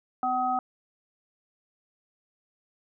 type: harmonic tone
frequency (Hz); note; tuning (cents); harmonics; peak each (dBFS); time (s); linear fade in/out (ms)
252.8; B3; +41; 1 / 3 / 5; -35 / -25 / -30; 0.23-0.59; 2
effects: none